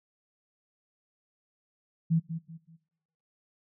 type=tone with echo; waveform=sine; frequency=163.8 Hz; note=E3; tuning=11 cents flat; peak=-21 dBFS; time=2.1-2.2 s; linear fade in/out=20 ms; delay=190 ms; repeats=3; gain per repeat=-10 dB; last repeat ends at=2.77 s; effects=noise-tail reverb RT60 1.0 s tail -24 dB re dry